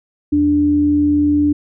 sine tone pair together, 82.42 / 293.7 Hz, E2 / D4, 0 / 0 cents, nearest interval octave + minor seventh, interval 2200 cents, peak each -23 / -11 dBFS, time 0.32-1.53 s, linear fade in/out 10 ms, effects none

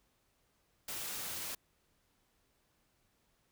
white noise, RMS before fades -41 dBFS, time 0.88-1.55 s, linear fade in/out 5 ms, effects pink hiss -75 dBFS RMS until 3.51 s

